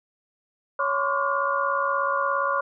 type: tone cluster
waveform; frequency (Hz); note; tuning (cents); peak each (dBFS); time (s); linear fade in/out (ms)
sine; 557 / 1028 / 1106 / 1163 / 1425; C#5 / C6 / C#6 / D6 / F6; +8 / -31 / -4 / -17 / +34; -28; 0.79-2.61; 5
effects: none